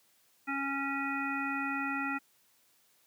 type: harmonic tone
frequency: 276 Hz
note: C#4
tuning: 7 cents flat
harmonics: 1 / 3 / 5 / 7 / 9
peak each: -36 / -40 / -36 / -39 / -39 dBFS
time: 0.47-2.19 s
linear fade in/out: 20 ms
effects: white hiss -68 dBFS RMS until 3.06 s + high-pass 100 Hz 12 dB/octave